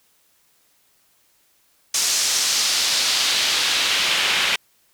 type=noise with band-pass filter sweep; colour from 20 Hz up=pink; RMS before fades=-20 dBFS; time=1.94-4.56 s; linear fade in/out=5 ms; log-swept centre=6300 to 2700 Hz; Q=1.5; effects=white hiss -61 dBFS RMS until 4.93 s